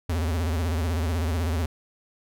square tone with vibrato, 82.41 Hz, E2, in tune, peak -24 dBFS, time 0.09-1.66 s, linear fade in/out 5 ms, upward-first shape sine, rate 16 Hz, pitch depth 150 cents each way, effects none

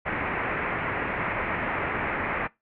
white low-pass noise, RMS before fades -29 dBFS, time 0.05-2.48 s, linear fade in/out 20 ms, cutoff 2300 Hz, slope 48 dB/octave, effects noise-tail reverb RT60 0.2 s tail -21 dB re dry

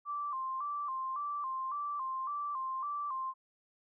sine tone with vibrato, 1107 Hz, C#6, 3 cents flat, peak -34 dBFS, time 0.05-3.34 s, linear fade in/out 50 ms, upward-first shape square, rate 1.8 Hz, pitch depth 90 cents each way, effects none

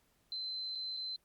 sine tone with dropouts, 4074 Hz, C8, 47 cents flat, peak -37 dBFS, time 0.32-1.16 s, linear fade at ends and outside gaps 1 ms, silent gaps 0.751-0.755 / 0.967-0.971 s, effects pink hiss -73 dBFS RMS until 1.24 s + Opus 48 kbps

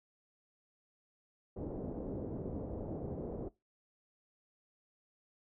white low-pass noise, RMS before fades -41 dBFS, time 1.56-3.49 s, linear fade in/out 10 ms, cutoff 500 Hz, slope 24 dB/octave, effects noise-tail reverb RT60 0.2 s tail -19 dB re dry

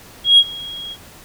sine tone with ADSR envelope, 3292 Hz, G#7, 16 cents flat, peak -3 dBFS, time 0.24-0.97 s, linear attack 140 ms, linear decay 54 ms, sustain -24 dB, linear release 52 ms, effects tanh soft clip ceiling -2 dBFS + pink hiss -42 dBFS RMS until 1.24 s

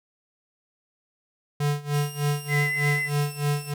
square tone with tremolo, 145.7 Hz, D3, 13 cents flat, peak -21 dBFS, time 1.6-3.74 s, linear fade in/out 5 ms, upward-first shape sine, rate 3.3 Hz, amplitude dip 90%
10% pulse tone with pitch glide, 2808 to 2694 Hz, F7 to E7, +9 to +37 cents, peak -31 dBFS, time 1.94-3.72 s, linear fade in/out 2 ms, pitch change -72 cents, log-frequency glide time 2.29-3.34 s
sine tone with vibrato, 2023 Hz, B6, 41 cents sharp, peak -24 dBFS, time 2.48-3.1 s, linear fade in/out 50 ms, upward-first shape sine, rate 8.1 Hz, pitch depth 17 cents each way
effects none

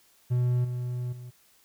triangle tone with level steps, 123.5 Hz, B2, in tune, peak -20 / -27 / -37 dBFS, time 0.3-1.31 s, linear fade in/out 20 ms, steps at 0.64 / 1.12 s, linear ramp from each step 10 ms, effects white hiss -62 dBFS RMS until 1.64 s

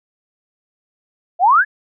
sine exponential sweep, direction up, 660 to 1767 Hz, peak -8 dBFS, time 1.39-1.65 s, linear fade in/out 50 ms, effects none

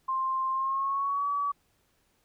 sine tone with pitch glide, 1053 to 1141.7 Hz, C6 to D6, +11 to -49 cents, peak -26 dBFS, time 0.08-1.52 s, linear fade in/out 10 ms, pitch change +140 cents, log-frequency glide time 0.51-1.28 s, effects pink hiss -70 dBFS RMS until 2.24 s

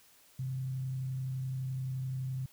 sine tone with frequency modulation, 130.81 Hz, C3, in tune, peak -33 dBFS, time 0.39-2.46 s, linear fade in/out 5 ms, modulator 31.7 Hz, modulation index 0.2, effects white hiss -62 dBFS RMS until 2.52 s

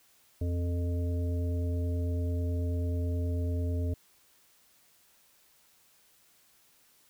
harmonic tone with a mistuned harmonic, 87.31 Hz, F2, in tune, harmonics 1 / 3 / 5 / 7, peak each -28 / -38 / -42 / -45 dBFS, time 0.41-3.94 s, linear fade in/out 5 ms, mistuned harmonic 1, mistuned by -62 cents, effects white hiss -64 dBFS RMS until 7.09 s

